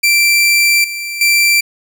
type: tone with level steps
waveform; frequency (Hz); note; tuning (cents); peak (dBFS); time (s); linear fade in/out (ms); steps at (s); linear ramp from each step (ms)
sawtooth; 2349; D7; 0; -5 / -17 / -5; 0.03-1.61; 10; 0.84 / 1.21; 2
effects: none